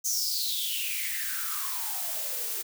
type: noise with high-pass filter sweep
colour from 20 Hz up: blue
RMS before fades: -31 dBFS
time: 0.04-2.63 s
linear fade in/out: 20 ms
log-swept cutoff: 6400 to 370 Hz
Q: 8.3
effects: none